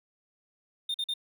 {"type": "tone bursts", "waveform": "triangle", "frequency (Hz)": 3637, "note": "A#7", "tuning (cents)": -43, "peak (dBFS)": -27, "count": 3, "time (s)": [0.89, 1.139], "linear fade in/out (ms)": 5, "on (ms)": 53, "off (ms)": 45, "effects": []}